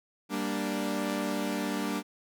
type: chord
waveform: sawtooth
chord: G minor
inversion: none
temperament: equal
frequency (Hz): 196 / 233.1 / 293.7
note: G3 / Bb3 / D4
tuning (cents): 0 / 0 / 0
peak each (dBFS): -30 / -31 / -29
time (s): 0.29-2.03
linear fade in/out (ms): 50
effects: none